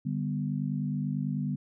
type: chord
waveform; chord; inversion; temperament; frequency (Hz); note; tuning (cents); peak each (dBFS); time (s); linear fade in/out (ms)
sine; G major; second; equal; 146.83 / 196 / 246.9; D3 / G3 / B3; 0 / 0 / 0; -31 / -33 / -34; 0.05-1.56; 10
effects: none